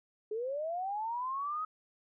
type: linear sweep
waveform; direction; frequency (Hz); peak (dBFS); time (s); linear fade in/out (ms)
sine; up; 415.3 to 1276; -33; 0.31-1.65; 5
effects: none